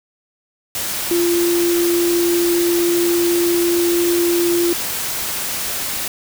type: tone in noise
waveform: sine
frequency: 345.3 Hz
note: F4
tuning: 20 cents flat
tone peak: -14 dBFS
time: 1.11-4.73 s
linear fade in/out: 2 ms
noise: white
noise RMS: -23 dBFS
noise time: 0.75-6.08 s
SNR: +6 dB
effects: none